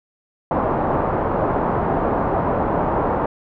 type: low-pass noise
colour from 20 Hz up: white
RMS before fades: -20 dBFS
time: 0.51-3.26 s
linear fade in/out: 2 ms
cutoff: 1000 Hz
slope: 24 dB/octave
effects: none